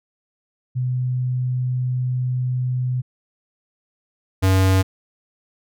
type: tone pair in turn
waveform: sine / square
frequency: 126.3 / 94.78 Hz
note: B2 / F#2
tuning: +39 / +42 cents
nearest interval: perfect fourth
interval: 497 cents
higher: first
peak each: -19 / -14 dBFS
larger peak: second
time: 0.75-3.02 / 4.42-4.83 s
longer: first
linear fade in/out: 20 ms
effects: none